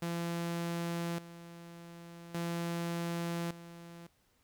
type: tone with tremolo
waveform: sawtooth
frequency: 170 Hz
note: F3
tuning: 46 cents flat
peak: -30 dBFS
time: 0.02-4.07 s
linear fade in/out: 5 ms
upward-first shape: square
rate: 0.43 Hz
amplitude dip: 80%
effects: pink hiss -72 dBFS RMS until 4.43 s